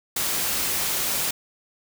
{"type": "noise", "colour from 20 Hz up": "white", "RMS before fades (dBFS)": -25, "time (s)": [0.16, 1.31], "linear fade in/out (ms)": 5, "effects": []}